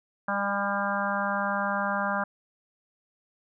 harmonic tone with a mistuned harmonic, 200 Hz, G3, 35 cents sharp, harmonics 1 / 3 / 4 / 5 / 6 / 7 / 8, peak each -33 / -33 / -33 / -33 / -33 / -33 / -33 dBFS, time 0.28-2.24 s, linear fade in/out 5 ms, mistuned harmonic 4, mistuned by +15 cents, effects none

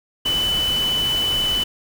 sine tone in noise, 2994 Hz, F#7, 20 cents sharp, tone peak -18 dBFS, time 0.25-1.64 s, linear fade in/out 10 ms, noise pink, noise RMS -29 dBFS, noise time 0.25-1.64 s, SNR +8 dB, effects none

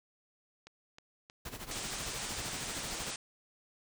click train, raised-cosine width 0.2 ms, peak -33 dBFS, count 5, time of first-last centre 0.67-1.928 s, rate 3.18 Hz
pink noise with tremolo, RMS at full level -41 dBFS, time 1.45-3.11 s, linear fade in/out 5 ms, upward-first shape sine, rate 13 Hz, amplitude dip 75%
white low-pass noise, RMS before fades -41 dBFS, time 1.71-3.16 s, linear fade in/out 2 ms, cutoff 9300 Hz, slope 96 dB/octave
effects none

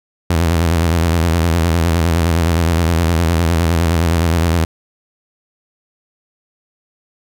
sawtooth tone with vibrato, 83.5 Hz, E2, 23 cents sharp, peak -8 dBFS, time 0.3-4.65 s, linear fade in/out 5 ms, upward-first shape square, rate 9.7 Hz, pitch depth 69 cents each way, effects none

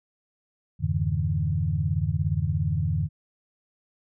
sine tone cluster, 84.6 / 101.5 / 140.7 / 158.3 Hz, E2 / G#2 / C#3 / D#3, +45 / -39 / +26 / +30 cents, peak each -28 dBFS, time 0.79-3.09 s, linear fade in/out 50 ms, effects none

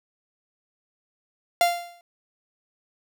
45% pulse tone with exponential decay, 695 Hz, F5, 9 cents flat, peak -14 dBFS, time 1.61-2.01 s, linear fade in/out 1 ms, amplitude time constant 86 ms, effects none

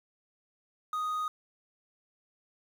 triangle tone with quantisation, 1244.5 Hz, D#6, in tune, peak -28 dBFS, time 0.93-1.28 s, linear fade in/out 2 ms, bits 9, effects none

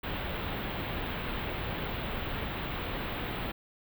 pink band-stop noise, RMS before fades -35 dBFS, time 0.03-3.52 s, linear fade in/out 10 ms, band 3700 to 16000 Hz, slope 48 dB/octave, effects none

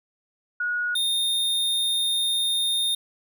sine / square tone pair in turn, 1452 / 3659 Hz, F#6 / A#7, -33 / -33 cents, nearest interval octave + major third, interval 1600 cents, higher second, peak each -23 / -22 dBFS, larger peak second, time 0.6-0.95 / 0.95-2.95 s, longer second, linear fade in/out 5 ms, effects none

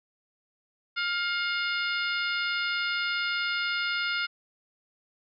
harmonic tone with a mistuned harmonic, 713 Hz, F5, 36 cents sharp, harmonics 2 / 3 / 4 / 5 / 6 / 7, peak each -29 / -33 / -35 / -37 / -39 / -40 dBFS, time 0.96-4.27 s, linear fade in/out 20 ms, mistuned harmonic 2, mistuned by -29 cents, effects none

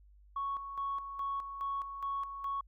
sine tone with tremolo, 1108.7 Hz, C#6, in tune, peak -32 dBFS, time 0.36-2.61 s, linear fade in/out 5 ms, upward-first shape square, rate 2.4 Hz, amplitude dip 60%, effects tanh soft clip ceiling -28 dBFS + added 50 Hz sine -57 dBFS peak until 2.67 s

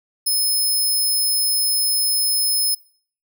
5% pulse tone, 5180 Hz, E8, 31 cents flat, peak -11 dBFS, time 0.26-2.75 s, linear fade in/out 10 ms, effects noise-tail reverb RT60 0.5 s tail -23 dB re dry

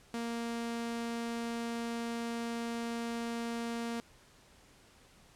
sawtooth tone, 233.1 Hz, A#3, in tune, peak -31 dBFS, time 0.14-4 s, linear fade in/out 0 ms, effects pink hiss -61 dBFS RMS until 5.35 s + low-pass 10000 Hz 12 dB/octave

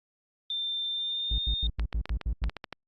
sine tone with pitch glide, 3580 to 3653 Hz, A7 to A#7, +29 to -36 cents, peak -29 dBFS, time 0.5-1.67 s, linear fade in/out 2 ms, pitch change +35 cents, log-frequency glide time 0.9-1.47 s
triangle tone bursts, 55 Hz, A1, in tune, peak -23 dBFS, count 8, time 1.31-2.49 s, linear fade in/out 5 ms, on 74 ms, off 84 ms
clicks, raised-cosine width 0.3 ms, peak -20 dBFS, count 10, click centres 1.796 / 1.928 / 2.056 / 2.094 / 2.213 / 2.44 / 2.496 / 2.567 / 2.642 / 2.727 s
effects Opus 32 kbps

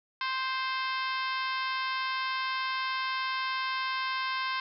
harmonic tone, 523.3 Hz, C5, in tune, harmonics 2 / 3 / 4 / 5 / 6 / 7 / 8 / 9 / 10, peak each -32 / -36 / -38 / -40 / -42 / -43 / -44 / -45 / -46 dBFS, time 0.21-4.6 s, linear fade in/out 2 ms, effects none

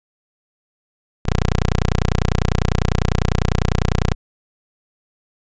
10% pulse tone, 30 Hz, B0, 49 cents flat, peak -7 dBFS, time 1.25-4.15 s, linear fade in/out 10 ms, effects resampled to 16000 Hz

